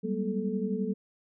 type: tone cluster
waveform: sine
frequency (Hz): 191 / 202.4 / 237.9 / 435.4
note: G3 / G#3 / A#3 / A4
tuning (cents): -45 / -44 / +35 / -18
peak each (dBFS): -32 / -33 / -35 / -34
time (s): 0.03-0.94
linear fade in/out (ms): 20
effects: none